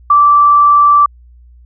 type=tone; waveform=sine; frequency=1166 Hz; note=D6; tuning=13 cents flat; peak=-4 dBFS; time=0.1-1.06 s; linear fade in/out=5 ms; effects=added 60 Hz sine -38 dBFS peak until 1.65 s